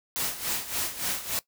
white noise with tremolo, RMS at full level -28 dBFS, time 0.16-1.39 s, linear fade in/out 0 ms, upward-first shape sine, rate 3.5 Hz, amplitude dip 75%, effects noise-tail reverb RT60 0.1 s tail -19 dB re dry

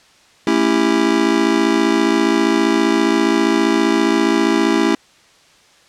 square chord, A dominant seventh, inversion none, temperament just, 220 / 275 / 330 / 396 Hz, A3 / C#4 / E4 / G4, 0 / -14 / +2 / +18 cents, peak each -21 / -19 / -17 / -21 dBFS, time 0.47-4.95 s, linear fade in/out 2 ms, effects white hiss -50 dBFS RMS until 5.88 s + low-pass 6000 Hz 12 dB/octave

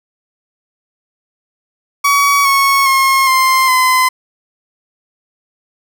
30% pulse tone with pitch steps, 1131 / 1103.3 / 1076.2 / 1049.8 / 1024 Hz, C#6 / C#6 / C6 / C6 / C6, +34 / -9 / +48 / +5 / -38 cents, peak -6 dBFS, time 2.04-4.09 s, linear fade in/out 10 ms, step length 410 ms, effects none

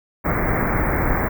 pink band-stop noise, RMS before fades -20 dBFS, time 0.24-1.29 s, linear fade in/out 20 ms, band 2200 to 16000 Hz, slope 96 dB/octave, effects none

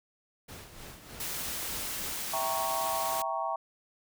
pink noise with tremolo, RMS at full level -45 dBFS, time 0.48-2.14 s, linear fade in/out 10 ms, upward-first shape sine, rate 3.3 Hz, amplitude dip 55%
white noise, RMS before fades -36 dBFS, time 1.2-3.22 s, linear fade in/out 2 ms
sine chord, E diminished seventh, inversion none, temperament equal, 659.3 / 784 / 932.3 / 1108.7 Hz, E5 / G5 / Bb5 / Db6, 0 / 0 / 0 / 0 cents, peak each -35 dBFS, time 2.33-3.56 s, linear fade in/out 5 ms
effects none

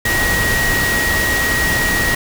sine tone in noise, 1898 Hz, A#6, 31 cents sharp, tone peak -16 dBFS, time 0.05-2.15 s, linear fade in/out 5 ms, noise pink, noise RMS -19 dBFS, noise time 0.05-2.15 s, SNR 0 dB, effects none

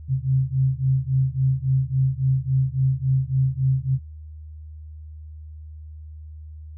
sine beating tone pair, 130.81 / 134.41 Hz, C3 / C3, 0 / +47 cents, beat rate 3.6 Hz, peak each -21 dBFS, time 0.08-3.99 s, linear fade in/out 50 ms, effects noise-tail reverb RT60 0.2 s tail -21 dB re dry + added 77 Hz sine -36 dBFS peak until 6.77 s

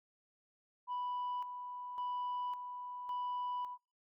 sine tone with tremolo, 987.8 Hz, B5, in tune, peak -34 dBFS, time 0.87-3.78 s, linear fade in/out 50 ms, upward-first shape square, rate 0.9 Hz, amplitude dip 60%, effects noise-tail reverb RT60 0.3 s tail -25 dB re dry + tanh soft clip ceiling -34 dBFS

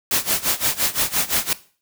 white noise with tremolo, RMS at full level -18 dBFS, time 0.11-1.53 s, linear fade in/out 2 ms, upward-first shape sine, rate 5.8 Hz, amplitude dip 90%, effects noise-tail reverb RT60 0.4 s tail -17 dB re dry

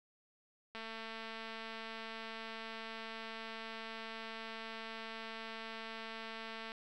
click train, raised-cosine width 0.3 ms, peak -30 dBFS, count 1338, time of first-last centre 0.75-6.719 s, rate 224 Hz, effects none

